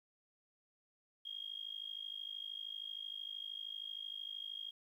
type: tone with amplitude modulation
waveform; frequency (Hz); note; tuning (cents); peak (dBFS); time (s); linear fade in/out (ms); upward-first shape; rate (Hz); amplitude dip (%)
sine; 3252; G#7; -37; -39; 1.25-4.71; 10; sine; 53; 90
effects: 12-bit